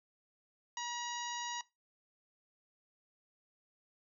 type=harmonic tone; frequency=958 Hz; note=A#5; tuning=47 cents sharp; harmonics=1 / 2 / 3 / 4 / 5 / 6 / 7; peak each=-40 / -46 / -47 / -48 / -52 / -46 / -47 dBFS; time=0.77-1.61 s; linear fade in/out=2 ms; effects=noise-tail reverb RT60 0.2 s tail -19 dB re dry